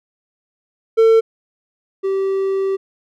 triangle tone pair in turn, 450 / 387.4 Hz, A4 / G4, +39 / -20 cents, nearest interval minor third, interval 259 cents, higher first, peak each -6 / -14 dBFS, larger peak first, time 0.97-1.21 / 2.03-2.77 s, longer second, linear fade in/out 20 ms, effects none

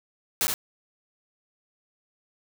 white noise with echo, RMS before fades -24 dBFS, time 0.41-0.47 s, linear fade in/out 0 ms, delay 70 ms, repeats 1, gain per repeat -4 dB, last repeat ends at 0.54 s, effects none

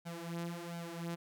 sawtooth tone with flanger, 170 Hz, F3, 46 cents flat, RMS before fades -42 dBFS, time 0.05-1.16 s, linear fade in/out 20 ms, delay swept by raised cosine 1.3 to 5.9 ms, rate 1.4 Hz, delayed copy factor +0.8, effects none

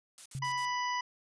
blue noise bursts, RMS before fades -46 dBFS, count 4, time 0.18-0.652 s, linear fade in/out 0 ms, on 76 ms, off 56 ms
sine tone with exponential decay, 135 Hz, C#3, 45 cents flat, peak -33 dBFS, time 0.35-0.81 s, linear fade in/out 0 ms, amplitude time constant 100 ms
harmonic tone, 987.8 Hz, B5, in tune, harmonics 1 / 2 / 3 / 5 / 6, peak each -32 / -37 / -43 / -45 / -48 dBFS, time 0.42-1.01 s, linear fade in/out 5 ms
effects resampled to 22050 Hz

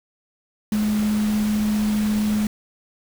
sine tone in noise, 211.8 Hz, G#3, 34 cents sharp, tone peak -18 dBFS, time 0.72-2.47 s, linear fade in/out 2 ms, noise pink, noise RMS -33 dBFS, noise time 0.72-2.47 s, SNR +12 dB, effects none

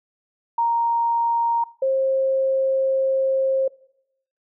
sine tone pair in turn, 932.3 / 532.9 Hz, A#5 / C5, 0 / +32 cents, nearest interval minor seventh, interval 968 cents, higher first, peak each -17 dBFS, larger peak neither, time 0.58-1.64 / 1.82-3.68 s, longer second, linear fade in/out 5 ms, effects noise-tail reverb RT60 0.8 s tail -22 dB re dry

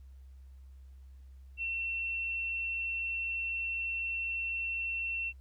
sine tone, 2706 Hz, E7, 45 cents sharp, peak -32 dBFS, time 1.57-5.33 s, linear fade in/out 50 ms, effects added 66 Hz sine -49 dBFS peak until 5.4 s + pink hiss -75 dBFS RMS until 5.4 s

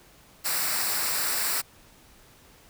white noise with comb filter, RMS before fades -27 dBFS, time 0.44-1.62 s, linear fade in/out 20 ms, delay 0.31 ms, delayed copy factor -0.6, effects pink hiss -55 dBFS RMS until 2.69 s

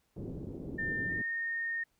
white low-pass noise, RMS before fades -41 dBFS, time 0.16-1.22 s, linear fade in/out 5 ms, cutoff 370 Hz, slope 24 dB/octave
sine tone with pitch glide, 1800 to 1838.9 Hz, A6 to A#6, +39 to -24 cents, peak -32 dBFS, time 0.78-1.84 s, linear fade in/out 10 ms, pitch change +37 cents, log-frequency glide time 1.07-1.25 s
effects pink hiss -75 dBFS RMS until 1.99 s

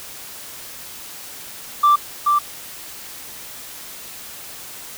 sine tone with echo, 1174.7 Hz, D6, in tune, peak -8 dBFS, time 1.83-1.96 s, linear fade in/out 10 ms, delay 430 ms, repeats 1, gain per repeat -4 dB, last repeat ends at 2.39 s, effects tanh soft clip ceiling -8 dBFS + white hiss -36 dBFS RMS until 4.97 s

